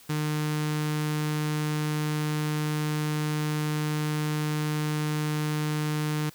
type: tone with notch filter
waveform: sawtooth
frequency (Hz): 151.8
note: D#3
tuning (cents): -42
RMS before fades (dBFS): -28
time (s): 0.09-6.3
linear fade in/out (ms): 10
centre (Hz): 640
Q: 1.8
effects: white hiss -53 dBFS RMS until 6.34 s